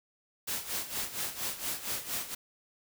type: noise with tremolo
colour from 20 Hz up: white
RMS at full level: -33 dBFS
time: 0.47-2.35 s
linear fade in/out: 10 ms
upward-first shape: sine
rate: 4.3 Hz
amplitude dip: 75%
effects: none